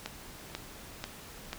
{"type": "click train", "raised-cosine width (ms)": 0.2, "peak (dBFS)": -18, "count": 4, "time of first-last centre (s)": [0.06, 1.531], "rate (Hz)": 2.04, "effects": ["pink hiss -48 dBFS RMS until 1.58 s"]}